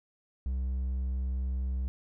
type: tone with hard clipping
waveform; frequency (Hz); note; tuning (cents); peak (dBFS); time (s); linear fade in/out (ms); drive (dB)
sine; 64.6; C2; -21; -30; 0.46-1.88; 0; 3
effects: none